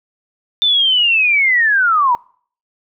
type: linear sweep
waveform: sine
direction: down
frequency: 3577 to 927 Hz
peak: -10 dBFS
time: 0.62-2.15 s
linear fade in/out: 0 ms
effects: noise-tail reverb RT60 0.5 s tail -25 dB re dry